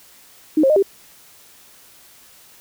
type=tone with pitch steps; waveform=sine; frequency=309.5 / 536 / 613 / 393.9 Hz; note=D#4 / C5 / D#5 / G4; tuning=-9 / +42 / -26 / +8 cents; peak=-11 dBFS; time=0.57-0.826 s; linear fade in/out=5 ms; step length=64 ms; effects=white hiss -48 dBFS RMS until 2.6 s